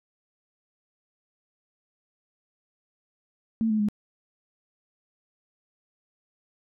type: tone with pitch steps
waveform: sine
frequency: 224 / 215.6 / 208.1 Hz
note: A3 / A3 / G#3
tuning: +31 / -35 / +4 cents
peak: -21 dBFS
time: 3.61-3.886 s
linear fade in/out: 0 ms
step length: 92 ms
effects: none